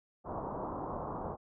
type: low-pass noise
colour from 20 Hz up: white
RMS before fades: -39 dBFS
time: 0.24-1.37 s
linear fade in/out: 50 ms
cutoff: 1100 Hz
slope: 48 dB/octave
effects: none